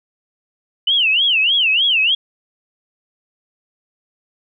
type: tone with vibrato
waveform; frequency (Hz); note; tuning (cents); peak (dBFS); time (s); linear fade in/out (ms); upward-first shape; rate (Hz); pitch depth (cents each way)
sine; 2916; F#7; -26; -12; 0.87-2.15; 5; sine; 3.3; 240
effects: none